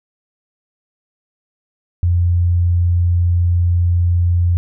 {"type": "tone", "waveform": "sine", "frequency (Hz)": 87.31, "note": "F2", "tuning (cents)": 0, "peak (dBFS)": -11, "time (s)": [2.03, 4.57], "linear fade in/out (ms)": 0, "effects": []}